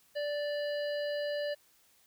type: harmonic tone with a mistuned harmonic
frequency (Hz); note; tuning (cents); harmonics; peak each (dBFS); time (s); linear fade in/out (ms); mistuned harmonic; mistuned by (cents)
585; D5; -7; 1 / 3 / 5 / 7 / 8; -32 / -42 / -46 / -49 / -50; 0.15-1.55; 20; 8; +37
effects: white hiss -66 dBFS RMS until 2.06 s